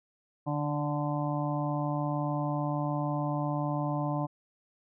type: harmonic tone with a mistuned harmonic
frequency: 146.83 Hz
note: D3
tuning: in tune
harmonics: 1 / 2 / 4 / 5 / 6 / 7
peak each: -31 / -34 / -37 / -38 / -39 / -39 dBFS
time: 0.46-4.27 s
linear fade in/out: 20 ms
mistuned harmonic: 1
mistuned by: +15 cents
effects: none